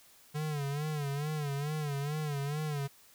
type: tone with vibrato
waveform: square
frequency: 146.83 Hz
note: D3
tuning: in tune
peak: -33 dBFS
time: 0.34-2.88 s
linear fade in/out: 20 ms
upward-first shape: sine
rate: 2.3 Hz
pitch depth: 94 cents each way
effects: white hiss -60 dBFS RMS until 3.14 s